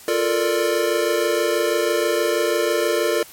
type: chord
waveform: square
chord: Bb major seventh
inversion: second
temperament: equal with one note detuned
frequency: 349.2 / 440 / 466.2 / 591.1 Hz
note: F4 / A4 / Bb4 / D5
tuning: 0 / 0 / 0 / +11 cents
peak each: -24 dBFS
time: 0.08-3.23 s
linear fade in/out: 2 ms
effects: white hiss -43 dBFS RMS until 3.32 s + MP3 64 kbps